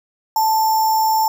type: tone with sample-and-hold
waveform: sine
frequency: 880 Hz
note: A5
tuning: in tune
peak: -13 dBFS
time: 0.36-1.28 s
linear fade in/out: 2 ms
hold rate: 6300 Hz
effects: none